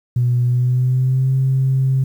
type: tone with pitch glide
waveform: sine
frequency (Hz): 122.4 to 132.71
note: B2 to C3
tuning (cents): -15 to +25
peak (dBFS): -12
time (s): 0.16-2.04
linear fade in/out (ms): 5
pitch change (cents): +140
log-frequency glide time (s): 0.45-1.34
effects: tanh soft clip ceiling -8 dBFS + 8-bit